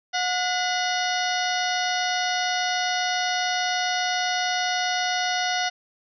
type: harmonic tone with a mistuned harmonic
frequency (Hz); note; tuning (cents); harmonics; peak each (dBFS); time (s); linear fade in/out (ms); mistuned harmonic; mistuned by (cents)
727; F#5; -31; 1 / 2 / 3 / 4 / 5 / 6 / 7 / 8; -26 / -29 / -31 / -32 / -33 / -34 / -34 / -35; 0.13-5.7; 20; 3; -130
effects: none